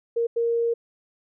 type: tone bursts at uneven times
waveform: sine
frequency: 466.2 Hz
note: A#4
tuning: in tune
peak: -20 dBFS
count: 2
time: 0.16-0.27 / 0.36-0.74 s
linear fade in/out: 10 ms
effects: none